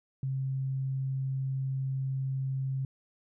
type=tone; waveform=sine; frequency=133.6 Hz; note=C3; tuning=36 cents sharp; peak=-29 dBFS; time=0.23-2.85 s; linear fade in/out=2 ms; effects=none